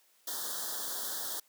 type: band-stop noise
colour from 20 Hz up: white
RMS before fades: -37 dBFS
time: 0.27-1.4 s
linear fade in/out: 5 ms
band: 1800 to 3200 Hz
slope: 96 dB/octave
effects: white hiss -67 dBFS RMS until 1.48 s + high-pass 300 Hz 12 dB/octave